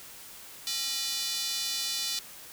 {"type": "tone with high-pass filter", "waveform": "square", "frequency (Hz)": 270.7, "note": "C#4", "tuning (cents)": -41, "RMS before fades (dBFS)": -32, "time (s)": [0.67, 2.19], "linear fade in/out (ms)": 0, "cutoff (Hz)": 4100, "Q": 2.3, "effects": ["white hiss -47 dBFS RMS until 2.52 s"]}